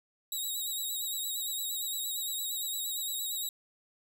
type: tone with vibrato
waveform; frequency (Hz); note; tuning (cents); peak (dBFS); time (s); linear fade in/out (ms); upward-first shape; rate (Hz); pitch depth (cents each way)
10% pulse; 3828; A#7; +45; -26; 0.32-3.49; 2; sine; 8.7; 48
effects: none